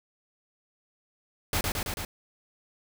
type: noise with echo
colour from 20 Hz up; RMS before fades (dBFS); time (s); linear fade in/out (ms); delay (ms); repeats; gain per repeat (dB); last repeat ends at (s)
pink; -27; 1.53-1.61; 2; 110; 4; -2; 2.05
effects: none